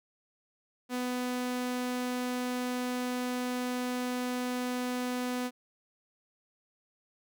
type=tone; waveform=sawtooth; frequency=249 Hz; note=B3; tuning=14 cents sharp; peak=-27 dBFS; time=0.89-5.51 s; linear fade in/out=50 ms; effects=none